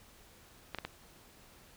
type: clicks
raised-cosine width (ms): 0.3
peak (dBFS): -21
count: 3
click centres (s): 0.747 / 0.786 / 0.85
effects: pink hiss -59 dBFS RMS until 1.76 s